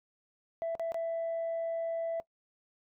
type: tone with dropouts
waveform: sine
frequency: 663 Hz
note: E5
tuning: 10 cents sharp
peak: -29 dBFS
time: 0.62-2.2 s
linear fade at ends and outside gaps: 0 ms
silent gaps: 0.752-0.796 / 0.92-0.944 s
effects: noise-tail reverb RT60 0.1 s tail -21 dB re dry + tanh soft clip ceiling -29 dBFS